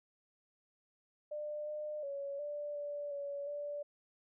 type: tone with pitch steps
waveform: sine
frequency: 598 / 603 / 560 / 587 / 581 / 567 / 582 Hz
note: D5 / D5 / C#5 / D5 / D5 / C#5 / D5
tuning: +31 / +46 / +18 / -1 / -19 / +39 / -16 cents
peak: -38 dBFS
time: 1.31-3.83 s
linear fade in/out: 10 ms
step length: 360 ms
effects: none